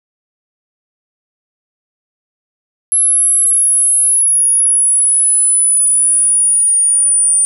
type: exponential sweep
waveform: sine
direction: down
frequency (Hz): 11030 to 9320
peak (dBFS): -8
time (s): 2.92-7.45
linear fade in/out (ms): 0
effects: none